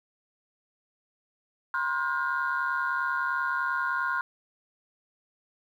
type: tone cluster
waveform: sine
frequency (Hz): 965 / 1055 / 1429 / 1572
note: B5 / C6 / F6 / G6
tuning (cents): -40 / +14 / +39 / +4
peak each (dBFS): -36 / -30 / -28 / -33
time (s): 1.74-4.21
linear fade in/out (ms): 2
effects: tanh soft clip ceiling -18 dBFS + 10-bit